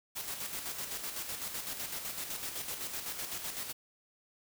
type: noise with tremolo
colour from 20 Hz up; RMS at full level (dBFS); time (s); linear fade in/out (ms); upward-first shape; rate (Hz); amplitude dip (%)
white; -38; 0.15-3.73; 20; square; 7.9; 45
effects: none